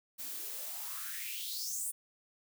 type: noise with high-pass filter sweep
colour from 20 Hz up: blue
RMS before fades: -40 dBFS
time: 0.18-1.92 s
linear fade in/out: 20 ms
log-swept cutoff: 210 to 9600 Hz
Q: 5.9
effects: none

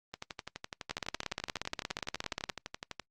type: two click trains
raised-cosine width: 0.2 ms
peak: -16 / -21 dBFS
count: 28 / 35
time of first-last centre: 0.91-2.498 / 0.14-2.997 s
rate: 17 / 11.9 Hz
effects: noise-tail reverb RT60 0.1 s tail -24 dB re dry + Opus 32 kbps

